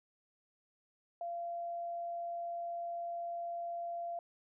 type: tone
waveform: sine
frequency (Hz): 687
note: F5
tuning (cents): -29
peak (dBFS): -37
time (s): 1.21-4.19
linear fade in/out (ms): 2
effects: none